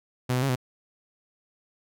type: tone with pitch steps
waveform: sawtooth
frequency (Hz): 125.9 / 126.7 / 137.4 / 126.5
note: B2 / B2 / C#3 / B2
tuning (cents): +34 / +45 / -15 / +42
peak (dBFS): -19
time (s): 0.29-0.558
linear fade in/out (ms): 10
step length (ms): 67
effects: none